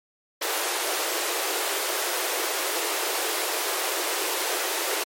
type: high-pass noise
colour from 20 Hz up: pink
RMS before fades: -27 dBFS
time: 0.41-5.04 s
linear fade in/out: 10 ms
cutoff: 330 Hz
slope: 96 dB/octave
effects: MP3 64 kbps